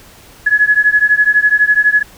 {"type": "beating tone pair", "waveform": "sine", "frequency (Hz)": [1688, 1700], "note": ["G#6", "G#6"], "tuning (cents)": [28, 40], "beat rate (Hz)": 12, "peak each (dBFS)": -11, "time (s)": [0.46, 2.03], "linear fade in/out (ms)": 10, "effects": ["pink hiss -41 dBFS RMS until 2.17 s"]}